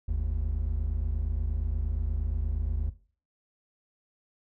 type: tone pair together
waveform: triangle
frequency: 48.51 / 77 Hz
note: G1 / D#2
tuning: -17 / -17 cents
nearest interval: minor sixth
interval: 800 cents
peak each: -25 / -27 dBFS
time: 0.08-2.9 s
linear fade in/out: 10 ms
effects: noise-tail reverb RT60 0.4 s tail -18 dB re dry + tanh soft clip ceiling -17 dBFS